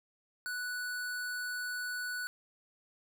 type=tone; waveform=square; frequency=1480 Hz; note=F#6; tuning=in tune; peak=-36 dBFS; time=0.46-2.27 s; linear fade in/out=0 ms; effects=none